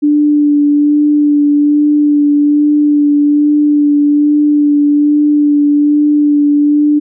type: tone with vibrato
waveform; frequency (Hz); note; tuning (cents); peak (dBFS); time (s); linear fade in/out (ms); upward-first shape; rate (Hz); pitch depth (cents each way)
sine; 293.7; D4; 0; -6; 0.02-7; 20; sine; 1.2; 16
effects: none